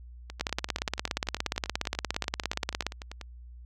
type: two click trains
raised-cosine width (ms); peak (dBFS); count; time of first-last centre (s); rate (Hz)
0.2; -22 / -10; 31 / 43; 0.3-3.213 / 0.41-2.866; 10.3 / 17.1
effects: added 60 Hz sine -44 dBFS peak until 3.65 s